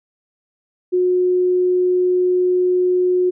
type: tone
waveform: sine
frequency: 362.9 Hz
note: F#4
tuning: 34 cents flat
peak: -13 dBFS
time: 0.92-3.31 s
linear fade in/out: 20 ms
effects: none